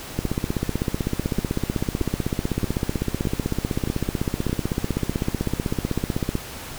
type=two click trains; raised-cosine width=3 ms; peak=-9 / -11 dBFS; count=99 / 6; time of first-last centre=0.19-6.354 / 1.39-4.496 s; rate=15.9 / 1.61 Hz; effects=pink hiss -36 dBFS RMS until 6.78 s